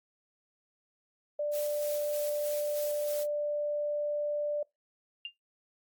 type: tone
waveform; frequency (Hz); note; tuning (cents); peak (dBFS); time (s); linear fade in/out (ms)
sine; 590; D5; +8; -29; 1.39-4.63; 5
type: noise with tremolo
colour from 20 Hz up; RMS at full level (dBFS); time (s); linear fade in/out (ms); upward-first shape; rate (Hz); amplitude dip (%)
blue; -40; 1.51-3.27; 50; square; 3.2; 35
type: tone with exponential decay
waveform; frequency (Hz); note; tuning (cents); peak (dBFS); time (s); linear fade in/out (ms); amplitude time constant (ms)
sine; 2800; F7; +4; -32; 5.25-5.34; 2; 19
effects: noise-tail reverb RT60 0.2 s tail -25 dB re dry + Opus 32 kbps